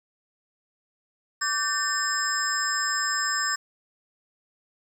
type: tone cluster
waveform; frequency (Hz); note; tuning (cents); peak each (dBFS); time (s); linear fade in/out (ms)
sine; 1160 / 1548 / 1793 / 5180 / 7480; D6 / G6 / A6 / E8 / A#8; -22 / -22 / +32 / -31 / +5; -30; 1.41-3.56; 10
effects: 8-bit